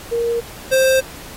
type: tone pair in turn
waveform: sine / square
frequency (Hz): 468 / 526.3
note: A#4 / C5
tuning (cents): +7 / +10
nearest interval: major second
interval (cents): 203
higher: second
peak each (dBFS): -16 / -12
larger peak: second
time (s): 0.11-0.41 / 0.71-1.01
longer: neither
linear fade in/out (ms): 20
effects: pink hiss -37 dBFS RMS until 1.36 s + AAC 48 kbps